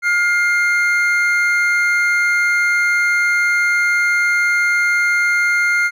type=tone pair together; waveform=triangle; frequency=1418 / 2112 Hz; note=F6 / C7; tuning=+26 / +16 cents; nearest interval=perfect fifth; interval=690 cents; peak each=-14 dBFS; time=0.02-5.91 s; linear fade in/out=50 ms; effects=none